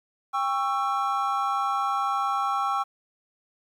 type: chord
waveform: triangle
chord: C# diminished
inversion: second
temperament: just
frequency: 798.3 / 1108.7 / 1330.5 Hz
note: G5 / C#6 / E6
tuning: +31 / 0 / +16 cents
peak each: -26 dBFS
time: 0.33-2.84 s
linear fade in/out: 20 ms
effects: 10-bit